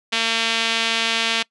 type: tone with band-pass filter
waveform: sawtooth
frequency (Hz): 227.2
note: A#3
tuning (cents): -44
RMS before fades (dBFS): -21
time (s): 0.12-1.43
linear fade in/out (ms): 10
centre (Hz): 3200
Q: 1.8
effects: noise-tail reverb RT60 0.1 s tail -23 dB re dry + resampled to 24000 Hz